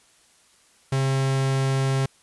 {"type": "tone", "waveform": "45% pulse", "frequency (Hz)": 134.3, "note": "C3", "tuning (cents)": 46, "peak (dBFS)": -20, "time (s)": [0.92, 2.06], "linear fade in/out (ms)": 5, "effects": ["white hiss -58 dBFS RMS until 2.22 s", "resampled to 24000 Hz"]}